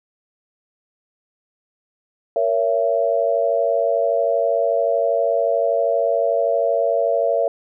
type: chord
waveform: sine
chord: A# diminished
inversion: none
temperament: just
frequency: 466.2 / 559.4 / 671.3 Hz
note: A#4 / C#5 / E5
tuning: 0 / +16 / +31 cents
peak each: -22 / -20 / -19 dBFS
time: 2.36-7.48 s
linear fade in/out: 2 ms
effects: none